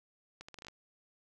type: accelerating click train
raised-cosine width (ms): 0.2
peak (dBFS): -30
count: 8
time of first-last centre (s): 0.41-0.684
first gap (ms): 75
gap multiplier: 0.77
effects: none